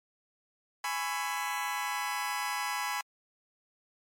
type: chord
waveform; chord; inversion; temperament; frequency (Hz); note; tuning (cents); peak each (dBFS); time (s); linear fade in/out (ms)
25% pulse; C# minor seventh; second; just; 831.5 / 997.9 / 1108.7 / 1330.5; G#5 / B5 / C#6 / E6; +2 / +18 / 0 / +16; -32 / -31 / -36 / -37; 0.84-3.01; 2
effects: MP3 64 kbps